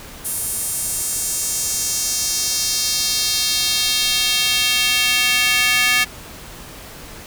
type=tone with high-pass filter sweep; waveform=square; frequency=246.9 Hz; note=B3; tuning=in tune; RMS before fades=-19 dBFS; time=0.24-6.05 s; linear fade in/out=20 ms; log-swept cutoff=10000 to 2100 Hz; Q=1.9; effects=pink hiss -37 dBFS RMS until 7.26 s